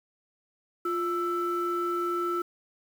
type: tone pair together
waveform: sine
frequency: 349.6 / 1324.5 Hz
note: F4 / E6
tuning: +2 / +8 cents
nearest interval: octave + major seventh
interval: 2306 cents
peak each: -28 dBFS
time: 0.85-2.42 s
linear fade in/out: 5 ms
effects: tanh soft clip ceiling -20 dBFS + 8-bit